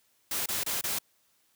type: noise bursts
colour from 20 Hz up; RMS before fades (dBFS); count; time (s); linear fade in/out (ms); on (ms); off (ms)
white; -31; 4; 0.31-0.988; 5; 150; 26
effects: white hiss -69 dBFS RMS until 1.55 s + high-pass 60 Hz 12 dB/octave